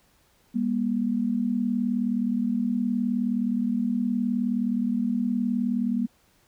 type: tone pair together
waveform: sine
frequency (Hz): 200.8 / 240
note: G3 / B3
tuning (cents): +42 / -49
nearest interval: minor third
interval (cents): 309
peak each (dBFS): -27 / -24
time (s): 0.54-6.07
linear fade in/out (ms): 20
effects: pink hiss -63 dBFS RMS until 6.47 s